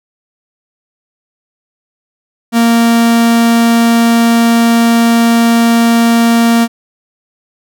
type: tone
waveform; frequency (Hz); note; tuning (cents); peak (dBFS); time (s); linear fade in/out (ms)
45% pulse; 232; A#3; -8; -6; 2.52-6.68; 50
effects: none